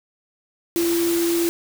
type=tone in noise; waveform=sine; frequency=339.5 Hz; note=F4; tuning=49 cents flat; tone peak=-18 dBFS; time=0.76-1.49 s; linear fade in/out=0 ms; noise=white; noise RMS=-28 dBFS; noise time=0.76-1.49 s; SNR=+7 dB; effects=none